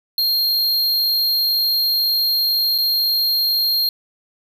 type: tone with dropouts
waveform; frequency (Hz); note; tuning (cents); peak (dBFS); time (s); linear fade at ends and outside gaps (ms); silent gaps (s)
square; 4217; C8; +13; -16; 0.18-3.89; 2; 2.78-2.784
effects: none